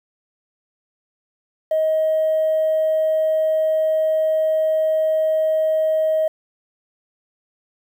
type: tone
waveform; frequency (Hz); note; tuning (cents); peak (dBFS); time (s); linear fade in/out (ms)
triangle; 630; D#5; +21; -12; 1.71-6.28; 5
effects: tanh soft clip ceiling -13 dBFS + 8-bit